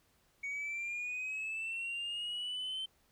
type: linear sweep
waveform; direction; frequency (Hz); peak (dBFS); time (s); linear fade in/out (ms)
sine; up; 2230 to 3100; -34; 0.43-2.86; 10
effects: tanh soft clip ceiling -35 dBFS + pink hiss -71 dBFS RMS until 3.11 s